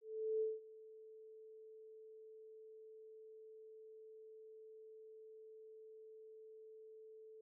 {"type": "tone with ADSR envelope", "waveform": "sine", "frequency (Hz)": 438.3, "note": "A4", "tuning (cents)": -7, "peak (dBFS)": -34, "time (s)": [0.01, 7.41], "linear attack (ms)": 400, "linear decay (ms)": 190, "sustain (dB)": -21, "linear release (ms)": 5, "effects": []}